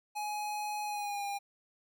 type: tone with pitch glide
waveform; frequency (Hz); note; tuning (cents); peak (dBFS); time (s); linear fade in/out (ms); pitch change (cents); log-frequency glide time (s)
square; 839 to 805.3; G#5 to G5; +17 to +46; -35; 0.15-1.39; 20; -71; 0.84-1.26
effects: none